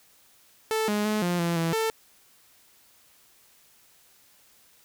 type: tone with pitch steps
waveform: sawtooth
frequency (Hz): 439.6 / 208.6 / 213.2 / 175.9 / 170.2 / 165.5 / 445.2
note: A4 / G#3 / G#3 / F3 / F3 / E3 / A4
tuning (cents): -2 / +8 / +46 / +13 / -44 / +7 / +20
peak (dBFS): -20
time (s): 0.71-1.9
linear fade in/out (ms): 0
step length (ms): 170
effects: white hiss -59 dBFS RMS until 4.84 s

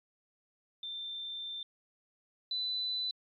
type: tone pair in turn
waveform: sine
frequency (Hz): 3571 / 3997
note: A7 / B7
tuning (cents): +25 / +20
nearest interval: major second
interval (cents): 195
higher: second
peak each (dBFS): -38 / -32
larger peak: second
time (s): 0.83-1.63 / 2.51-3.11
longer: first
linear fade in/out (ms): 2
effects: AAC 48 kbps

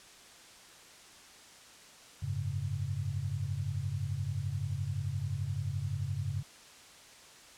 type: chord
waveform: sine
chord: F# suspended second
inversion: none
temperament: just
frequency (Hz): 92.5 / 104.06 / 138.75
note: F#2 / G#2 / C#3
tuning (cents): 0 / +4 / +2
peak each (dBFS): -37 / -36 / -36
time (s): 2.22-6.43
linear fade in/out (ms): 10
effects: white hiss -54 dBFS RMS until 7.57 s + low-pass 8000 Hz 12 dB/octave

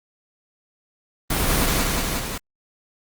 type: noise with echo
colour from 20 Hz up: pink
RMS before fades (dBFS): -21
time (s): 1.3-1.66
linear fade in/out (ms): 5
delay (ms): 180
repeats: 4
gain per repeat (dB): -2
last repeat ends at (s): 2.38
effects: Opus 24 kbps

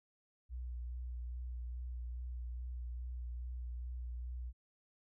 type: tone with vibrato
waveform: sine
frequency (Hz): 61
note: B1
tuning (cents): -21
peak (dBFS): -39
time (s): 0.49-4.53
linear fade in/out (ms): 50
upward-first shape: sine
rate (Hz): 2.4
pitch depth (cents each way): 24
effects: tanh soft clip ceiling -35 dBFS

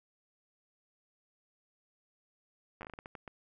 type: slowing click train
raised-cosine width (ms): 0.5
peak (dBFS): -29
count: 11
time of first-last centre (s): 2.81-3.278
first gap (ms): 9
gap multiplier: 1.34
effects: none

